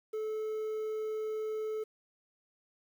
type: tone with quantisation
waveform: triangle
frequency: 434 Hz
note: A4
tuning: 24 cents flat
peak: -31 dBFS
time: 0.13-1.84 s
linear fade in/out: 10 ms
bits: 10
effects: none